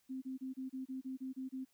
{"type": "tone bursts", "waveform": "sine", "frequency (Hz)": 261.6, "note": "C4", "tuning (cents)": 0, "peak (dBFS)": -39, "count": 10, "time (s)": [0.09, 1.651], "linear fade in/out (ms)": 20, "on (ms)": 130, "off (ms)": 29, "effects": ["white hiss -75 dBFS RMS until 1.73 s"]}